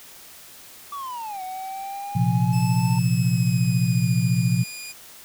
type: linear two-way sweep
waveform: triangle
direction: down then up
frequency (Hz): 1162 to 742 to 895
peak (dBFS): -28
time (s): 0.92-2.99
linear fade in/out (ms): 5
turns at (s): 1.42
type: chord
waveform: sine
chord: Bb suspended second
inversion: none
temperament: equal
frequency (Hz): 116.54 / 130.81 / 174.61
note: Bb2 / C3 / F3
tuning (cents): 0 / 0 / 0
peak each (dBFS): -22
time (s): 2.15-4.64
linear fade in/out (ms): 10
type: tone with pitch glide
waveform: 15% pulse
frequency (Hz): 2617 to 2442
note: E7 to D#7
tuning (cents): -13 to -33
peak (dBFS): -27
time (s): 2.52-4.93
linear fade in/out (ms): 20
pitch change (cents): -120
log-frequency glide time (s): 2.96-4.12
effects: white hiss -45 dBFS RMS until 5.24 s